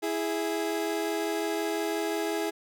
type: tone pair together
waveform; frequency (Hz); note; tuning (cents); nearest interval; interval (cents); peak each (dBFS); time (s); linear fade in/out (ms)
30% pulse; 329.6 / 415.3; E4 / G#4; 0 / 0; major third; 400; -28; 0.02-2.51; 20
effects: none